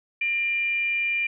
sine tone with frequency modulation, 2390 Hz, D7, 30 cents sharp, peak -22 dBFS, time 0.21-1.27 s, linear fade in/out 5 ms, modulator 550 Hz, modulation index 0.25, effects none

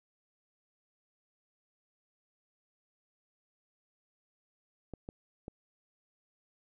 clicks, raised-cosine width 2 ms, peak -28 dBFS, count 3, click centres 4.937 / 5.089 / 5.481 s, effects none

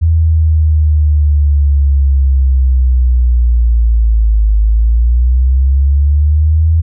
sine linear two-way sweep, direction down then up, 82 to 52.2 to 82 Hz, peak -6 dBFS, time 0.01-6.82 s, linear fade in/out 20 ms, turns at 4.57 s, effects none

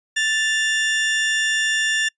35% pulse tone pair together, 1760.1 / 2794 Hz, A6 / F7, 0 / 0 cents, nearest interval minor sixth, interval 800 cents, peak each -17 / -23 dBFS, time 0.16-2.09 s, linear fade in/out 10 ms, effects noise-tail reverb RT60 0.1 s tail -26 dB re dry + resampled to 22050 Hz

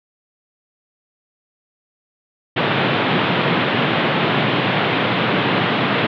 pink band-pass noise, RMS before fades -18 dBFS, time 2.56-6.07 s, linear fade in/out 10 ms, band 120 to 3600 Hz, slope 48 dB/octave, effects none

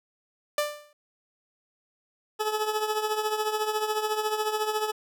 sawtooth tone with exponential decay, 592 Hz, D5, 14 cents sharp, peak -17 dBFS, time 0.58-0.93 s, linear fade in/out 2 ms, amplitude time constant 75 ms
20% pulse tone with tremolo, 428.9 Hz, A4, 44 cents flat, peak -18 dBFS, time 2.39-4.92 s, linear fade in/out 20 ms, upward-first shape triangle, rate 14 Hz, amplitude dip 70%
effects none

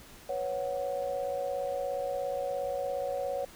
sine chord, B suspended second, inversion none, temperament equal with one note detuned, 497.3 / 554.4 / 740 Hz, B4 / C#5 / F#5, +12 / 0 / 0 cents, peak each -37 / -32 / -37 dBFS, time 0.29-3.45 s, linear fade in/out 5 ms, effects pink hiss -52 dBFS RMS until 3.55 s

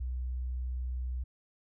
sine tone, 62.6 Hz, B1, 24 cents sharp, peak -32 dBFS, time 0-1.24 s, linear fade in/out 10 ms, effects none

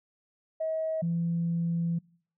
sine tone pair in turn, 638 / 168.69 Hz, D#5 / E3, +43 / +40 cents, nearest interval octave + major seventh, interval 2303 cents, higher first, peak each -27 / -25 dBFS, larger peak second, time 0.6-1.02 / 1.02-1.99 s, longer second, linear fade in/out 10 ms, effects noise-tail reverb RT60 0.6 s tail -26 dB re dry + tanh soft clip ceiling -21 dBFS

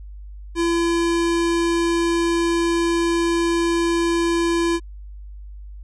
square tone, 338.5 Hz, E4, 46 cents sharp, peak -18 dBFS, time 0.55-4.8 s, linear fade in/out 50 ms, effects added 50 Hz sine -34 dBFS peak until 5.83 s + resampled to 22050 Hz

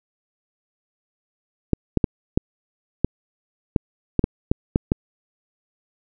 clicks, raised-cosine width 3 ms, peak -3 dBFS, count 11, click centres 1.733 / 1.973 / 2.042 / 2.375 / 3.046 / 3.762 / 4.193 / 4.241 / 4.515 / 4.759 / 4.919 s, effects none

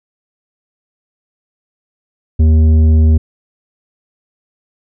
triangle tone with tanh clipping, 78.9 Hz, D#2, 25 cents sharp, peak -7 dBFS, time 2.39-3.18 s, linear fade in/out 10 ms, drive 13 dB, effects none

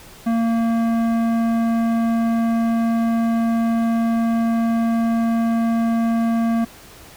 sine tone with tanh clipping, 229.3 Hz, A#3, 28 cents flat, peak -18 dBFS, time 0.26-6.65 s, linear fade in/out 10 ms, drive 14 dB, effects pink hiss -43 dBFS RMS until 7.16 s

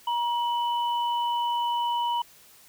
sine tone pair together, 949.9 / 2982 Hz, A#5 / F#7, +32 / +13 cents, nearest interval octave + minor sixth, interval 1981 cents, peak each -24 / -34 dBFS, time 0.07-2.22 s, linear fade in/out 5 ms, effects white hiss -54 dBFS RMS until 2.68 s

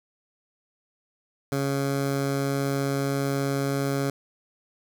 15% pulse tone with notch filter, 138.59 Hz, C#3, in tune, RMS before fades -26 dBFS, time 1.52-4.1 s, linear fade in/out 2 ms, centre 2800 Hz, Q 1.8, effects none

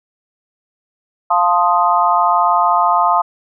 sine chord, F dominant seventh, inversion none, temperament equal, 698.5 / 880 / 1046.5 / 1244.5 Hz, F5 / A5 / C6 / Eb6, 0 / 0 / 0 / 0 cents, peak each -16 dBFS, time 1.3-3.22 s, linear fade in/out 10 ms, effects none

